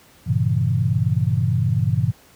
sine chord, G diminished seventh, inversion none, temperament equal with one note detuned, 98 / 116.54 / 136.21 / 164.81 Hz, G2 / Bb2 / Db3 / Fb3, 0 / 0 / -30 / 0 cents, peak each -22 / -20 / -22 / -24 dBFS, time 0.26-2.12 s, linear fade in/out 20 ms, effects pink hiss -51 dBFS RMS until 2.35 s + high-pass 60 Hz 12 dB/octave

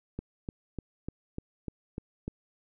click train, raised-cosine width 3 ms, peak -22 dBFS, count 8, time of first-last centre 0.19-2.28 s, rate 3.35 Hz, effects none

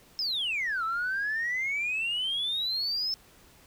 sine exponential two-way sweep, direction down then up, 5310 to 1299 to 5310 Hz, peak -26 dBFS, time 0.19-3.14 s, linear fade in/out 0 ms, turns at 0.84 s, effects tanh soft clip ceiling -24 dBFS + pink hiss -57 dBFS RMS until 3.66 s

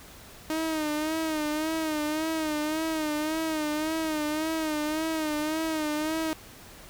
sawtooth tone with vibrato, 311 Hz, D#4, 1 cent flat, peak -23 dBFS, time 0.5-6.33 s, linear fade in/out 0 ms, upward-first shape sine, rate 1.8 Hz, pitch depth 62 cents each way, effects pink hiss -48 dBFS RMS until 6.89 s

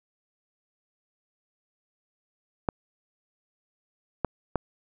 clicks, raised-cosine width 1 ms, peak -10 dBFS, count 3, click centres 2.688 / 4.247 / 4.557 s, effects none

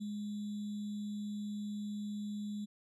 sine tone with sample-and-hold, 207.7 Hz, G#3, in tune, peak -37 dBFS, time 0-2.66 s, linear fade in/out 20 ms, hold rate 3675 Hz, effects resampled to 24000 Hz

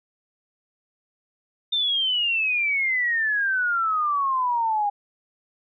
sine exponential sweep, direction down, 3629 to 807 Hz, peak -20 dBFS, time 1.72-4.9 s, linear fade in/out 10 ms, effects none

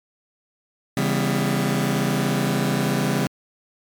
sawtooth chord, C# half-diminished seventh, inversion none, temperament just, 138.59 / 166.31 / 199.57 / 249.5 Hz, C#3 / E3 / G3 / B3, 0 / +16 / +31 / +18 cents, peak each -20 / -22 / -20 / -22 dBFS, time 0.97-3.27 s, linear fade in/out 2 ms, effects MP3 96 kbps

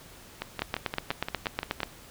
two click trains, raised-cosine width 0.3 ms, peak -11 / -15 dBFS, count 11 / 9, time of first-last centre 0.62-1.832 / 0.42-1.804 s, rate 8.25 / 5.78 Hz, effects pink hiss -50 dBFS RMS until 2.1 s

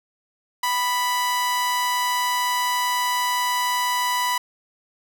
sawtooth tone with amplitude modulation, 987.8 Hz, B5, in tune, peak -15 dBFS, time 0.63-4.38 s, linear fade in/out 5 ms, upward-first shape sine, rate 231 Hz, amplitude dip 35%, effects none

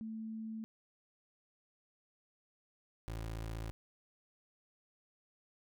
sine / 25% pulse tone pair in turn, 221.1 / 55.42 Hz, A3 / A1, +9 / +13 cents, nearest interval 2 octaves, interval 2396 cents, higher first, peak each -40 / -36 dBFS, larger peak second, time 0.01-0.64 / 3.08-3.71 s, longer neither, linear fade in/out 0 ms, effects none

